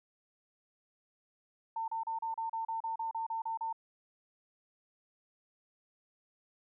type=tone bursts; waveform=sine; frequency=902 Hz; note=A5; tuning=43 cents sharp; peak=-33 dBFS; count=13; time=1.76-3.728 s; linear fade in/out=5 ms; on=120 ms; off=34 ms; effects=none